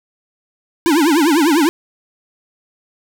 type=tone with vibrato; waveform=square; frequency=311.1 Hz; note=D#4; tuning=in tune; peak=-11 dBFS; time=0.86-1.69 s; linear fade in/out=0 ms; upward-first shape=triangle; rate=10 Hz; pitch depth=250 cents each way; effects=none